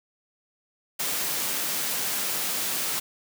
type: high-pass noise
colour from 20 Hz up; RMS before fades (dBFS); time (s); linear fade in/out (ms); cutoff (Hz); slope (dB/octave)
white; -28; 0.99-3; 10; 120; 48
effects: none